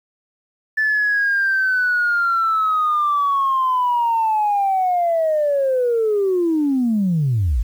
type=linear sweep; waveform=sine; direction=down; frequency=1754 to 46.25 Hz; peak=-14 dBFS; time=0.77-7.63 s; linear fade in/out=10 ms; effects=tanh soft clip ceiling -11 dBFS + 8-bit